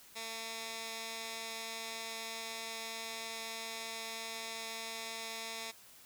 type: tone with band-pass filter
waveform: 15% pulse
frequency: 225.4 Hz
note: A3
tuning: 42 cents sharp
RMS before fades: -43 dBFS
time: 0.15-5.72 s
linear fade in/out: 20 ms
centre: 5000 Hz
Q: 0.71
effects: white hiss -58 dBFS RMS until 6.05 s